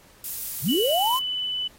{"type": "noise", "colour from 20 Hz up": "violet", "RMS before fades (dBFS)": -30, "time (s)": [0.24, 1.19], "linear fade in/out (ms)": 2}
{"type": "linear sweep", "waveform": "sine", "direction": "up", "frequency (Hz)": [104.4, 1100], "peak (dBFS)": -20, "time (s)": [0.62, 1.2], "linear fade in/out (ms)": 50}
{"type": "tone with pitch glide", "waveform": "sine", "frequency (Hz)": [2960, 2994], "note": ["F#7", "F#7"], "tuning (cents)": [0, 20], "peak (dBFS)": -25, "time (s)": [0.68, 1.68], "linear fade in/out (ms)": 10, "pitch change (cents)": 20, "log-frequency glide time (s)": [0.91, 1.11]}
{"effects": ["pink hiss -54 dBFS RMS until 1.78 s", "AAC 48 kbps"]}